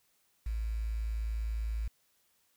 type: tone with quantisation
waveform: sine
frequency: 55 Hz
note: A1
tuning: in tune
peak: -31 dBFS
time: 0.46-1.88 s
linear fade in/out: 5 ms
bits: 9
effects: white hiss -72 dBFS RMS until 2.56 s